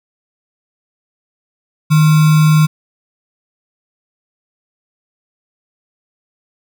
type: tone with sample-and-hold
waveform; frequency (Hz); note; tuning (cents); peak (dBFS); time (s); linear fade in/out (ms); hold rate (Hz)
sine; 155.1; D#3; -5; -6; 1.9-2.67; 20; 1225
effects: none